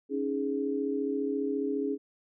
sine chord, C# suspended second, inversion none, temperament just, 277.2 / 311.8 / 415.8 Hz, C#4 / D#4 / G#4, 0 / +4 / +2 cents, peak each -31 / -36 / -31 dBFS, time 0.09-1.98 s, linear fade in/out 50 ms, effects none

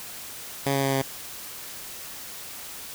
10% pulse tone with pitch steps, 138.59 / 137.32 / 136.05 / 134.8 Hz, C#3 / C#3 / C#3 / C#3, 0 / -16 / -32 / -48 cents, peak -14 dBFS, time 0.66-1.02 s, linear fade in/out 5 ms, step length 90 ms, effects white hiss -39 dBFS RMS until 2.94 s

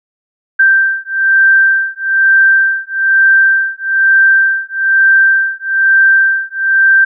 sine beating tone pair, 1568 / 1569.1 Hz, G6 / G6, 0 / +1 cents, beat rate 1.1 Hz, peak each -10 dBFS, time 0.59-7.05 s, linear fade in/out 10 ms, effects none

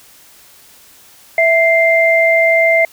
sine tone pair together, 659.3 / 2093 Hz, E5 / C7, 0 / 0 cents, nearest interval octave + minor sixth, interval 2000 cents, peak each -11 dBFS, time 1.38-2.85 s, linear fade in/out 2 ms, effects white hiss -44 dBFS RMS until 2.92 s

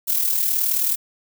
violet noise with amplitude modulation, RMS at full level -18 dBFS, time 0.07-0.96 s, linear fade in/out 20 ms, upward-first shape sine, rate 39 Hz, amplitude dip 55%, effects none

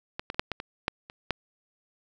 clicks, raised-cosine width 0.3 ms, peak -16 / -15 / -30 / -6 / -14 / -19 / -9 / -26 / -10 dBFS, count 9, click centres 0.195 / 0.301 / 0.345 / 0.395 / 0.517 / 0.601 / 0.881 / 1.099 / 1.307 s, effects none

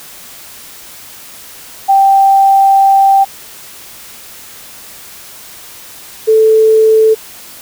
sine tone pair in turn, 783 / 439.4 Hz, G5 / A4, -2 / -2 cents, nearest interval minor seventh, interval 1000 cents, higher first, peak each -4 dBFS, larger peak neither, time 1.88-3.25 / 6.27-7.15 s, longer first, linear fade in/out 20 ms, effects white hiss -33 dBFS RMS until 7.61 s

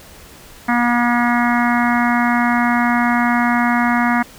harmonic tone, 240 Hz, B3, 49 cents flat, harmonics 1 / 3 / 4 / 5 / 6 / 7 / 8 / 9, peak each -16 / -21 / -22 / -23 / -24 / -24 / -25 / -26 dBFS, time 0.68-4.23 s, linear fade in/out 10 ms, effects pink hiss -41 dBFS RMS until 4.38 s

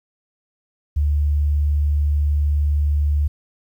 sine tone, 73.42 Hz, D2, in tune, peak -15 dBFS, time 0.96-3.28 s, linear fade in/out 10 ms, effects 9-bit

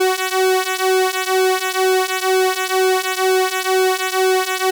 sawtooth tone with flanger, 374.7 Hz, F#4, 22 cents sharp, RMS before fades -17 dBFS, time 0-4.71 s, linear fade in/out 10 ms, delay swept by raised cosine 1.6 to 2.9 ms, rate 2.1 Hz, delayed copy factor -0.85, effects none

